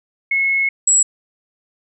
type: tone pair in turn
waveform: sine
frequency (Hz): 2181 / 7745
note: C#7 / B8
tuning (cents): -29 / -35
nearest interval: octave + minor seventh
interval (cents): 2194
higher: second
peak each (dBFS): -14 / -10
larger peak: second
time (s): 0.31-0.69 / 0.87-1.03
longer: first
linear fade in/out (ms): 5
effects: none